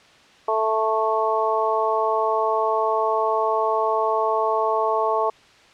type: harmonic tone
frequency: 220 Hz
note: A3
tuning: in tune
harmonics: 2 / 3 / 4 / 5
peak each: -24 / -24 / -24 / -24 dBFS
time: 0.48-5.3 s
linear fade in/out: 5 ms
effects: white hiss -51 dBFS RMS until 5.73 s + low-pass 4000 Hz 12 dB/octave